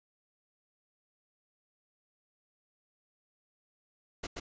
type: noise with echo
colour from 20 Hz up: pink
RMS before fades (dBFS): -37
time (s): 4.23-4.27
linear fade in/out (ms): 10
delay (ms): 130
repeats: 1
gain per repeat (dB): -2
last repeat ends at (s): 4.4
effects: resampled to 16000 Hz